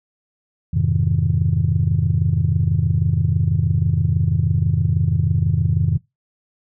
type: chord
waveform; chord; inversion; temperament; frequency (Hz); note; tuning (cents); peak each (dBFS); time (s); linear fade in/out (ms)
sine; F minor seventh; none; just; 87.31 / 104.77 / 130.96 / 157.15; F2 / Ab2 / C3 / Eb3; 0 / +16 / +2 / +18; -20; 0.73-5.98; 10
effects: noise-tail reverb RT60 0.2 s tail -23 dB re dry + tanh soft clip ceiling -6 dBFS